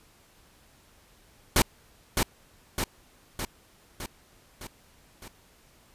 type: noise with echo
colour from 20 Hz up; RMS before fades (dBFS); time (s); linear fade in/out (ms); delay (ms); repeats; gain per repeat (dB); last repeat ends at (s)
pink; -20; 1.56-1.62; 2; 610; 6; -4; 5.28
effects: pink hiss -59 dBFS RMS until 5.94 s + resampled to 32000 Hz